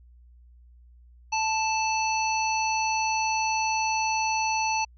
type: harmonic tone with a mistuned harmonic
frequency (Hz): 880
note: A5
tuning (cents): 0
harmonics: 1 / 3 / 5 / 7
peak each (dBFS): -25 / -29 / -35 / -34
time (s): 1.32-4.85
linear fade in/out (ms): 10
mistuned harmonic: 7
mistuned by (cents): -67
effects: added 60 Hz sine -50 dBFS peak until 4.97 s